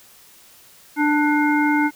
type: harmonic tone with a mistuned harmonic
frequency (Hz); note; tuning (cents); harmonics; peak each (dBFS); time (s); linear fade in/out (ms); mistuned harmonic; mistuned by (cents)
296; D4; +14; 1 / 3 / 5 / 7; -17 / -22 / -24 / -25; 0.96-1.91; 50; 7; +44
effects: white hiss -49 dBFS RMS until 1.95 s